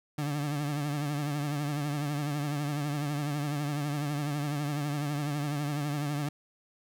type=tone with vibrato; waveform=30% pulse; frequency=146.1 Hz; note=D3; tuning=9 cents flat; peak=-27 dBFS; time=0.18-6.29 s; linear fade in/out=5 ms; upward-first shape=triangle; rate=12 Hz; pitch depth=72 cents each way; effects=none